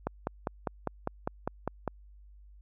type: click train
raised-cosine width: 1 ms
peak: -16 dBFS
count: 10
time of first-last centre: 0.07-1.877 s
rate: 4.98 Hz
effects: added 50 Hz sine -51 dBFS peak until 2.61 s